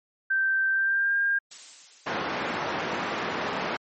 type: tone with pitch glide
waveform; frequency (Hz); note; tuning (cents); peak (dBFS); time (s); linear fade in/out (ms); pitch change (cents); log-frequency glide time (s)
sine; 1561 to 1607.7; G6 to G6; -8 to +43; -21; 0.3-1.39; 10; +51; 0.7-1.16
type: noise with exponential decay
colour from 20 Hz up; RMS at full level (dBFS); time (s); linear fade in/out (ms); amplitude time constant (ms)
blue; -38; 1.51-3.4; 5; 410
type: band-pass noise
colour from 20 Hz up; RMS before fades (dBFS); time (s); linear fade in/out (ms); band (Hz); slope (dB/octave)
white; -30; 2.06-3.77; 10; 160 to 1500; 12
effects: MP3 32 kbps